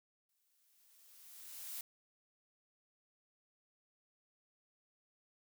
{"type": "noise with exponential growth", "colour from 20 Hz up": "blue", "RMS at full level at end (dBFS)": -43, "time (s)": [0.29, 1.81], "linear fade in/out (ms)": 2, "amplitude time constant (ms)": 330, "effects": []}